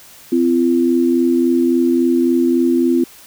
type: tone pair together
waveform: sine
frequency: 256.9 / 340.5 Hz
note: C4 / F4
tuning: -32 / -44 cents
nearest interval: perfect fourth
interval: 488 cents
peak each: -14 dBFS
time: 0.32-3.04 s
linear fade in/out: 5 ms
effects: white hiss -42 dBFS RMS until 3.26 s